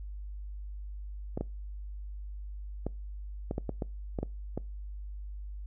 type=clicks; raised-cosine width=2 ms; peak=-19 dBFS; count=10; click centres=1.375 / 1.41 / 2.866 / 3.511 / 3.581 / 3.693 / 3.822 / 4.188 / 4.23 / 4.576 s; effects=noise-tail reverb RT60 0.3 s tail -25 dB re dry + added 50 Hz sine -38 dBFS peak until 5.66 s